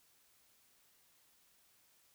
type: silence
effects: white hiss -70 dBFS RMS until 2.14 s